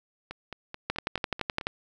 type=two click trains; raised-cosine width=0.3 ms; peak=-21 / -11 dBFS; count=7 / 10; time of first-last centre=0.31-1.612 / 0.9-1.669 s; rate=4.61 / 11.7 Hz; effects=none